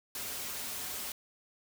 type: noise with comb filter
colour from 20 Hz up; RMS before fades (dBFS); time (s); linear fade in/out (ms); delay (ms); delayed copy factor
white; -39; 0.15-1.12; 2; 6; -0.5
effects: none